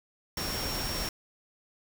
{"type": "tone in noise", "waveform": "sine", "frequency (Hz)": 5520, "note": "F8", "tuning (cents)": -21, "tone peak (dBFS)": -36, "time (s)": [0.37, 1.09], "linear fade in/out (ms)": 2, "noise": "pink", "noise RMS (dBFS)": -34, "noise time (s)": [0.37, 1.09], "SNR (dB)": -5, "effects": []}